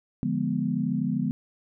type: chord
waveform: sine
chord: D diminished seventh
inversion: none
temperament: equal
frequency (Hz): 146.83 / 174.61 / 207.7 / 246.9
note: D3 / F3 / Ab3 / Cb4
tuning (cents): 0 / 0 / 0 / 0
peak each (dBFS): -31 / -30 / -29 / -28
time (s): 0.23-1.31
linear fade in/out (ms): 0
effects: none